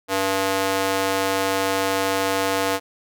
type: tone with high-pass filter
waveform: square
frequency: 96.7 Hz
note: G2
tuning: 23 cents flat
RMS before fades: -22 dBFS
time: 0.08-2.8 s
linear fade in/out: 50 ms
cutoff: 490 Hz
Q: 1
effects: none